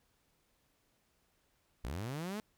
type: linear sweep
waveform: sawtooth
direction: up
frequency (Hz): 50.2 to 220.8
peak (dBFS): -34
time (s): 1.84-2.4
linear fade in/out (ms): 0
effects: pink hiss -75 dBFS RMS until 2.57 s